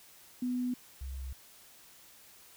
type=tone pair in turn; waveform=sine; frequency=248.6 / 65.85 Hz; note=B3 / C2; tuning=+12 / +12 cents; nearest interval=octave + major seventh; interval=2300 cents; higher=first; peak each=-30 / -37 dBFS; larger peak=first; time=0.42-0.74 / 1.01-1.33 s; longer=neither; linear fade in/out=5 ms; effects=white hiss -57 dBFS RMS until 2.56 s